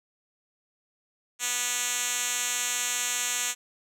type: tone with band-pass filter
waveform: 5% pulse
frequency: 245 Hz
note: B3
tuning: 14 cents flat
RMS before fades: -29 dBFS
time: 1.39-3.55 s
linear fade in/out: 50 ms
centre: 7000 Hz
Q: 1.4
effects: none